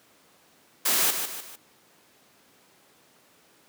white noise with echo, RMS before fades -23 dBFS, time 0.85-1.11 s, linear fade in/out 10 ms, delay 150 ms, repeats 3, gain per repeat -7 dB, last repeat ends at 1.56 s, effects pink hiss -59 dBFS RMS until 3.68 s + high-pass 200 Hz 12 dB/octave

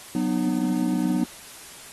triangle chord, B major, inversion second, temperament equal with one note detuned, 185 / 246.9 / 304.2 Hz, F#3 / B3 / D#4, 0 / 0 / -39 cents, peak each -25 / -23 / -24 dBFS, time 0.15-1.24 s, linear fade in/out 2 ms, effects white hiss -43 dBFS RMS until 1.92 s + AAC 32 kbps

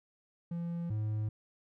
triangle tone pair in turn, 170.5 / 107.41 Hz, F3 / A2, -41 / -41 cents, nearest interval minor sixth, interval 800 cents, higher first, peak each -32 / -29 dBFS, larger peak second, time 0.51-0.9 / 0.9-1.29 s, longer neither, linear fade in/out 5 ms, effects none

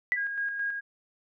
sine tone with exponential decay, 1975.5 Hz, B6, in tune, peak -19 dBFS, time 0.12-0.27 s, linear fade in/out 0 ms, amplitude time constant 31 ms
sine tone with tremolo, 1633 Hz, G#6, 30 cents flat, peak -27 dBFS, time 0.16-0.81 s, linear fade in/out 20 ms, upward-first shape square, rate 4.6 Hz, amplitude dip 40%
effects none

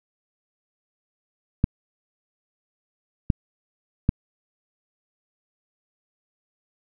clicks, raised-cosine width 5 ms, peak -5 dBFS, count 3, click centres 1.641 / 3.302 / 4.091 s, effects none

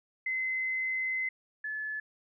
sine tone pair in turn, 2051 / 1724.7 Hz, C7 / A6, -35 / -35 cents, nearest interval minor third, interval 300 cents, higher first, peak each -29 / -33 dBFS, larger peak first, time 0.26-1.29 / 1.64-2 s, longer first, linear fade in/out 5 ms, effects none

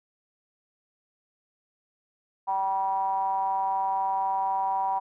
triangle ring-modulated tone, 98 Hz, G2, in tune, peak -19 dBFS, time 2.47-5 s, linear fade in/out 20 ms, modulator 870 Hz, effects none

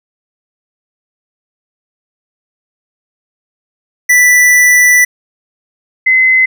square / sine tone pair in turn, 1975.5 / 2045 Hz, B6 / C7, 0 / -40 cents, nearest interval minor second, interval 60 cents, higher second, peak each -5 dBFS, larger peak neither, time 4.09-5.05 / 6.06-6.46 s, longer first, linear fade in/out 10 ms, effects none

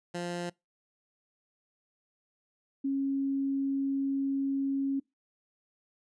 15% pulse / sine tone pair in turn, 174.61 / 273.7 Hz, F3 / C#4, 0 / -22 cents, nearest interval minor sixth, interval 778 cents, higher second, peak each -27 dBFS, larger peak neither, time 0.14-0.5 / 2.84-5 s, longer second, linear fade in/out 10 ms, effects noise-tail reverb RT60 0.2 s tail -24 dB re dry + resampled to 22050 Hz

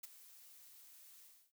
blue noise with ADSR envelope, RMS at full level -45 dBFS, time 0.03-1.52 s, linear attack 9 ms, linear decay 19 ms, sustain -15 dB, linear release 290 ms, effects noise-tail reverb RT60 0.1 s tail -24 dB re dry

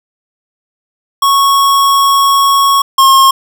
square tone pair in turn, 1105 / 1076 Hz, C#6 / C6, -6 / +48 cents, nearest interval unison, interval 46 cents, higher first, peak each -7 / -4 dBFS, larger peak second, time 1.22-2.82 / 2.98-3.31 s, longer first, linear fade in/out 5 ms, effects none

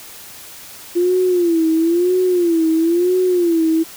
sine tone with vibrato, 344 Hz, F4, 26 cents flat, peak -12 dBFS, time 0.95-3.84 s, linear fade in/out 20 ms, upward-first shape sine, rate 1 Hz, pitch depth 120 cents each way, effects white hiss -37 dBFS RMS until 3.96 s

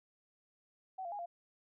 sine tone with pitch steps, 756 / 688 / 821 / 692 Hz, F#5 / F5 / G#5 / F5, +37 / -26 / -20 / -16 cents, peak -39 dBFS, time 0.98-1.26 s, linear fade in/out 10 ms, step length 70 ms, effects none

